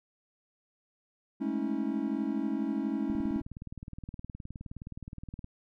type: chord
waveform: triangle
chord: A major seventh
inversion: third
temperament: equal with one note detuned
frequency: 207.7 / 220 / 277.2 / 321.4 Hz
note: G#3 / A3 / C#4 / E4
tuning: 0 / 0 / 0 / -44 cents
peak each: -35 / -33 / -31 / -33 dBFS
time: 1.4-3.42 s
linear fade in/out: 20 ms
type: click train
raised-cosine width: 5 ms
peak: -29 dBFS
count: 46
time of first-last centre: 3.1-5.444 s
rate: 19.2 Hz
effects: none

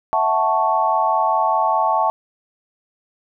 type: chord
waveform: sine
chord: F# minor seventh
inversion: third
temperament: equal with one note detuned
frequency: 655.1 / 740 / 880 / 1108.7 Hz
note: E5 / F#5 / A5 / C#6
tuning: -11 / 0 / 0 / 0 cents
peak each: -22 / -22 / -18 / -21 dBFS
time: 0.13-2.1 s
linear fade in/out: 0 ms
effects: none

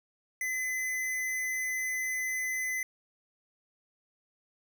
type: tone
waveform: square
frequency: 2026 Hz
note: B6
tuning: 44 cents sharp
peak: -31 dBFS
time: 0.41-2.83 s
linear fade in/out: 2 ms
effects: none

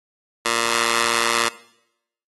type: tone with high-pass filter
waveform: 15% pulse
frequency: 116.54 Hz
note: A#2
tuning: in tune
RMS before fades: -21 dBFS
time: 0.45-1.49 s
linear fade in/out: 5 ms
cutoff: 840 Hz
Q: 0.58
effects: noise-tail reverb RT60 0.8 s tail -20 dB re dry + AAC 32 kbps

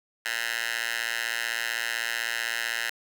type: tone with high-pass filter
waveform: 10% pulse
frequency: 115.8 Hz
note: A#2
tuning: 11 cents flat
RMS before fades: -30 dBFS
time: 0.25-2.9 s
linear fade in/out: 5 ms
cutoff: 1800 Hz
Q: 2
effects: 9-bit

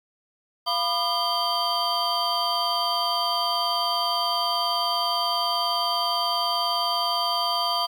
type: tone cluster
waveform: triangle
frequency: 692 / 991 / 1210 / 3155 / 4635 Hz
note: F5 / B5 / D#6 / G7 / D8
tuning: -16 / +6 / -49 / +10 / -24 cents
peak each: -27 dBFS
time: 0.66-7.87 s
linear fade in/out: 20 ms
effects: 9-bit

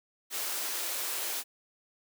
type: high-pass noise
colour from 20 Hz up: white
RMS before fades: -34 dBFS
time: 0.3-1.44 s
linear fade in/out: 50 ms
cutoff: 320 Hz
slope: 24 dB/octave
effects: none

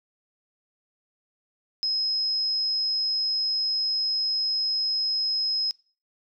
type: tone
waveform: sine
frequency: 5120 Hz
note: D#8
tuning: 49 cents sharp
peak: -23 dBFS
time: 1.83-5.71 s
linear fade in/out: 0 ms
effects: noise-tail reverb RT60 0.4 s tail -23 dB re dry

